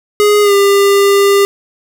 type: tone with pitch glide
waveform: square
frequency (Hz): 415.3 to 399.5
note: G#4 to G4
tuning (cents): 0 to +33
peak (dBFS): -7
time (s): 0.2-1.45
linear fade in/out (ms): 0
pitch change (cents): -67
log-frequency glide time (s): 0.42-0.53
effects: none